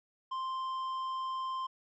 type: tone with tanh clipping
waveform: sine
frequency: 1046.5 Hz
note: C6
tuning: in tune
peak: -35 dBFS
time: 0.31-1.67 s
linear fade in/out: 10 ms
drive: 7 dB
effects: none